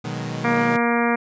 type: chord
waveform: sawtooth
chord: G# minor seventh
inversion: first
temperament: equal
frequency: 123.47 / 155.56 / 185 / 207.7 Hz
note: B2 / D#3 / F#3 / G#3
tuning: 0 / 0 / 0 / 0 cents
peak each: -26 / -26 / -30 / -30 dBFS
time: 0.04-0.77 s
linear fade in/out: 10 ms
type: harmonic tone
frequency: 236 Hz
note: A#3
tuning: 22 cents sharp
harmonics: 1 / 2 / 3 / 4 / 5 / 6 / 7 / 8 / 9 / 10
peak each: -21 / -24 / -26 / -27 / -28 / -29 / -29 / -30 / -31 / -31 dBFS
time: 0.44-1.16 s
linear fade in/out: 10 ms
effects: resampled to 16000 Hz